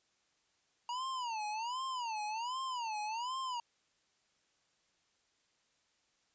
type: tone with vibrato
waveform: square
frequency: 942 Hz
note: A#5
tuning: 18 cents sharp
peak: -37 dBFS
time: 0.89-3.6 s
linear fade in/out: 2 ms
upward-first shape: sine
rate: 1.3 Hz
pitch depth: 200 cents each way
effects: white hiss -75 dBFS RMS until 6.34 s + resampled to 16000 Hz